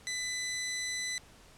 15% pulse tone, 2000 Hz, B6, 21 cents sharp, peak -27 dBFS, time 0.07-1.18 s, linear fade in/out 0 ms, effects pink hiss -57 dBFS RMS until 1.57 s + low-pass 10000 Hz 12 dB/octave

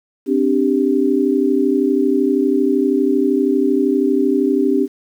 sine chord, C suspended second, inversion none, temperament just, 261.6 / 294.3 / 392.4 Hz, C4 / D4 / G4, 0 / +4 / +2 cents, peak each -17 dBFS, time 0.26-4.88 s, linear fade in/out 50 ms, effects 8-bit

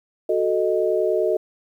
sine chord, D# diminished, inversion first, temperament equal, 370 / 440 / 622.3 Hz, F#4 / A4 / D#5, 0 / 0 / 0 cents, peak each -22 dBFS, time 0.29-1.37 s, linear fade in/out 5 ms, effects 9-bit

